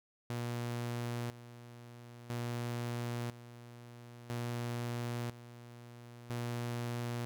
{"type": "tone with tremolo", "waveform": "sawtooth", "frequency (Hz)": 119.6, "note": "A#2", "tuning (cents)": 45, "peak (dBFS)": -32, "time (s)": [0.3, 7.25], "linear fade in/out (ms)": 0, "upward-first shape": "square", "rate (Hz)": 0.5, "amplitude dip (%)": 80, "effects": []}